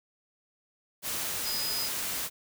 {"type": "tone in noise", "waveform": "sine", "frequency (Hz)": 4978, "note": "D#8", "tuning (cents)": 0, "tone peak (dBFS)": -32, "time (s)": [1.43, 1.9], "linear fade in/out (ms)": 50, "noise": "white", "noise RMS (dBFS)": -33, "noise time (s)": [1.02, 2.3], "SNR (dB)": -2, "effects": []}